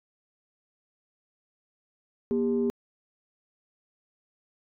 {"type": "tone pair together", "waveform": "sine", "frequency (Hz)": [238.8, 400.4], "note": ["A#3", "G4"], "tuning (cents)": [42, 37], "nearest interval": "major sixth", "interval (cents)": 895, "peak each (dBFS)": -25, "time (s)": [2.31, 2.7], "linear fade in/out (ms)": 0, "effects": ["tanh soft clip ceiling -17 dBFS"]}